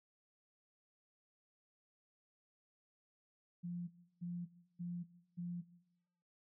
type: tone bursts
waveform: sine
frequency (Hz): 174.61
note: F3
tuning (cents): 0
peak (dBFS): -40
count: 4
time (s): 3.63-5.62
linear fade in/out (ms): 20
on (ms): 250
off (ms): 330
effects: noise-tail reverb RT60 1.0 s tail -18 dB re dry